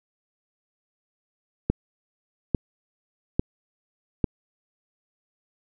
click train, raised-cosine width 3 ms, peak -7 dBFS, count 4, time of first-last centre 1.7-4.242 s, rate 1.18 Hz, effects none

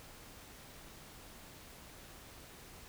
silence, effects pink hiss -54 dBFS RMS until 2.88 s

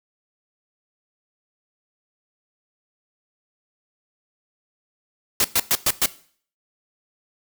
white noise bursts, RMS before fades -18 dBFS, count 5, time 5.4-6.06 s, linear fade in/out 2 ms, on 44 ms, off 110 ms, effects noise-tail reverb RT60 0.5 s tail -18 dB re dry

